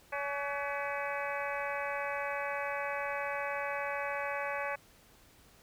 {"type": "harmonic tone with a mistuned harmonic", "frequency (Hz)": 283.4, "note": "C#4", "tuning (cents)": 38, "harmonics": [2, 3, 4, 5, 6, 7, 8, 9], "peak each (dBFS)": [-38, -40, -41, -42, -43, -43, -44, -45], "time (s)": [0.12, 4.76], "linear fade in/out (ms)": 10, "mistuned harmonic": 5, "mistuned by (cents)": 110, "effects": ["pink hiss -61 dBFS RMS until 5.62 s"]}